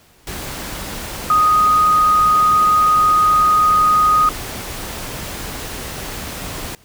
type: tone in noise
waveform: sine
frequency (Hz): 1244.5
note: D#6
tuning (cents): 0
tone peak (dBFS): -10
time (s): 1.3-4.29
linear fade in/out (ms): 2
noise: pink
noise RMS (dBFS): -28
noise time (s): 0.27-6.75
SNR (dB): +15
effects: pink hiss -51 dBFS RMS until 6.84 s